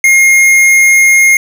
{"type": "tone with tanh clipping", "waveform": "sine", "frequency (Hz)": 2138, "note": "C7", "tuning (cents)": 37, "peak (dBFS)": -5, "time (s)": [0.04, 1.37], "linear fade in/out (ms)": 2, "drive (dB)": 17, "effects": []}